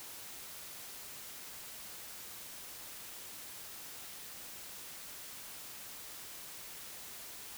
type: silence
effects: white hiss -48 dBFS RMS until 7.57 s